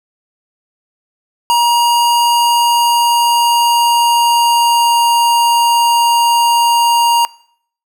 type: tone with pitch glide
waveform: square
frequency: 948 to 940.9 Hz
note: A#5 to A#5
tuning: +29 to +16 cents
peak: -9 dBFS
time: 1.5-7.25 s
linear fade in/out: 0 ms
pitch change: -13 cents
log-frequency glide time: 2.11-5.01 s
effects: noise-tail reverb RT60 0.6 s tail -22 dB re dry